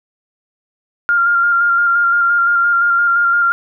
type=tone with vibrato; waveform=sine; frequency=1396.9 Hz; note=F6; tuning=in tune; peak=-10 dBFS; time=1.09-3.52 s; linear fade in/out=0 ms; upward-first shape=square; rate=5.8 Hz; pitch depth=18 cents each way; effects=none